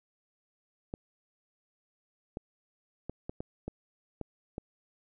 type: clicks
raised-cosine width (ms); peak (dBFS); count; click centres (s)
2; -23; 8; 0.939 / 2.371 / 3.096 / 3.295 / 3.405 / 3.68 / 4.213 / 4.581
effects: none